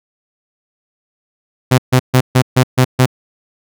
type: tone bursts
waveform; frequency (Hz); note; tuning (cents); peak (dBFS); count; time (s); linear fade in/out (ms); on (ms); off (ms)
sawtooth; 128; C3; -38; -3; 7; 1.71-3.061; 10; 73; 140
effects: none